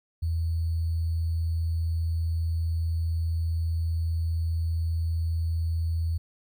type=tone with sample-and-hold; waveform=sine; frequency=82.41 Hz; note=E2; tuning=in tune; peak=-24 dBFS; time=0.22-6.18 s; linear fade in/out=10 ms; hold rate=4410 Hz; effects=none